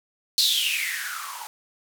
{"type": "noise with band-pass filter sweep", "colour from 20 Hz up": "violet", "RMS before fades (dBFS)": -26, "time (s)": [0.38, 1.47], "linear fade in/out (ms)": 0, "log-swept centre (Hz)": [4300, 830], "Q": 9.8, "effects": []}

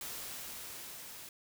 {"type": "noise with level ramp", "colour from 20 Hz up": "white", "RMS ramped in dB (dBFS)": [-42, -49], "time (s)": [0.01, 1.29], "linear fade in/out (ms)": 2, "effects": []}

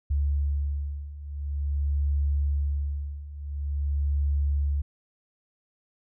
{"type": "beating tone pair", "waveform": "sine", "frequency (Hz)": [71.2, 71.67], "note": ["C#2", "D2"], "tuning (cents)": [47, -42], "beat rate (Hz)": 0.47, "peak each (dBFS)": [-29, -26], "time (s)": [0.1, 4.82], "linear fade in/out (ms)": 10, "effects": []}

